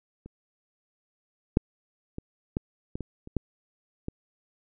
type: clicks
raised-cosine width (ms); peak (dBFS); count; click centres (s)
3; -30 / -6 / -22 / -14 / -20 / -21 / -29 / -13 / -19; 9; 0.26 / 1.571 / 2.184 / 2.569 / 2.955 / 3.007 / 3.274 / 3.367 / 4.084
effects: none